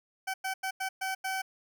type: tone bursts at uneven times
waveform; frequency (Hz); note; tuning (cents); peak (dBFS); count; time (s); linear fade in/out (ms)
20% pulse; 763; G5; -47; -26; 6; 0.27-0.34 / 0.44-0.54 / 0.63-0.71 / 0.8-0.89 / 1.01-1.15 / 1.24-1.42; 10
effects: none